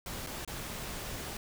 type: noise with dropouts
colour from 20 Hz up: pink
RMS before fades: -40 dBFS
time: 0.06-1.37 s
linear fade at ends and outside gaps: 2 ms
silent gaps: 0.265-0.27 / 0.449-0.476 s
effects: none